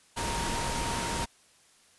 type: tone in noise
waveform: sine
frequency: 932.3 Hz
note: A#5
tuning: in tune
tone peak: -35 dBFS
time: 0.16-1.26 s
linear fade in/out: 20 ms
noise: pink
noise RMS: -32 dBFS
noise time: 0.16-1.26 s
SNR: -6 dB
effects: white hiss -61 dBFS RMS until 1.98 s + resampled to 24000 Hz